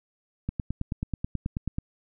click train, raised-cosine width 5 ms, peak -16 dBFS, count 13, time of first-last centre 0.49-1.784 s, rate 9.27 Hz, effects none

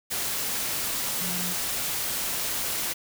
sine tone in noise, 180 Hz, F#3, 47 cents flat, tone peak -34 dBFS, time 1.2-1.54 s, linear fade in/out 20 ms, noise white, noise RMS -29 dBFS, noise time 0.1-2.94 s, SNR -8 dB, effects none

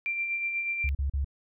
sine tone with tremolo, 2363 Hz, D7, 10 cents sharp, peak -26 dBFS, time 0.06-0.89 s, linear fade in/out 0 ms, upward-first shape sine, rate 8.2 Hz, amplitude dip 40%
sine tone bursts, 69.3 Hz, C#2, in tune, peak -25 dBFS, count 3, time 0.84-1.246 s, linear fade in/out 5 ms, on 110 ms, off 38 ms
effects none

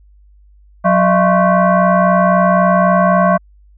sine tone with frequency modulation, 246.9 Hz, B3, in tune, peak -8 dBFS, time 0.84-3.38 s, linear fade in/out 20 ms, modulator 430 Hz, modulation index 2.4, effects added 50 Hz sine -43 dBFS peak until 3.77 s

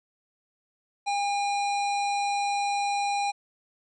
harmonic tone, 808 Hz, G#5, 48 cents flat, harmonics 1 / 3 / 5 / 7 / 9 / 10, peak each -25 / -34 / -37 / -43 / -48 / -44 dBFS, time 1.06-3.32 s, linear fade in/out 20 ms, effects none

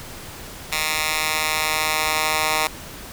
10% pulse tone with high-pass filter sweep, 155.56 Hz, D#3, in tune, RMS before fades -22 dBFS, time 0.72-2.67 s, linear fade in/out 2 ms, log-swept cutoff 1800 to 1100 Hz, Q 0.87, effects pink hiss -37 dBFS RMS until 3.12 s

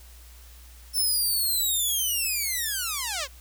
5% pulse linear sweep, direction down, 5370 to 493.9 Hz, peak -16 dBFS, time 0.93-3.28 s, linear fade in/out 50 ms, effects added 60 Hz sine -46 dBFS peak until 3.4 s + white hiss -53 dBFS RMS until 3.4 s

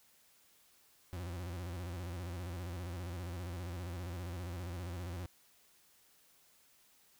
40% pulse tone with vibrato, 88 Hz, F2, 14 cents sharp, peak -39 dBFS, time 1.13-5.26 s, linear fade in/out 0 ms, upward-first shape square, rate 15 Hz, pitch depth 77 cents each way, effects white hiss -67 dBFS RMS until 7.19 s

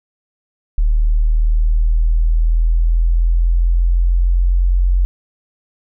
sine linear sweep, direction up, 38.03 to 45.08 Hz, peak -10 dBFS, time 0.78-5.05 s, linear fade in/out 0 ms, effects none

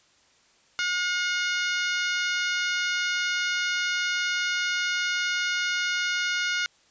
harmonic tone, 719 Hz, F#5, 50 cents flat, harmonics 2 / 3 / 4 / 5 / 6 / 7 / 8 / 9, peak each -27 / -31 / -33 / -35 / -37 / -38 / -39 / -40 dBFS, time 0.79-6.66 s, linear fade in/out 0 ms, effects white hiss -61 dBFS RMS until 6.9 s + resampled to 16000 Hz

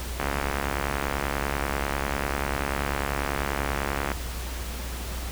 click train, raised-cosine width 0.5 ms, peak -11 dBFS, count 276, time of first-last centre 0.2-4.117 s, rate 70.2 Hz, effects added 60 Hz sine -32 dBFS peak until 5.31 s + pink hiss -37 dBFS RMS until 5.31 s

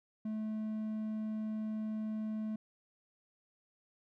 triangle tone, 216.6 Hz, A3, 27 cents flat, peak -33 dBFS, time 0.25-2.56 s, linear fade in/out 5 ms, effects none

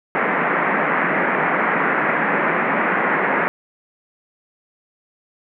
white band-pass noise, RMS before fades -19 dBFS, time 0.15-3.48 s, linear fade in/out 0 ms, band 160 to 2100 Hz, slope 48 dB/octave, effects none

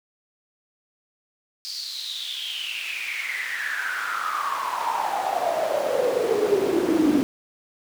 brown noise with high-pass filter sweep, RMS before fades -25 dBFS, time 1.65-7.23 s, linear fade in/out 0 ms, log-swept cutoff 4800 to 280 Hz, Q 9.6, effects none

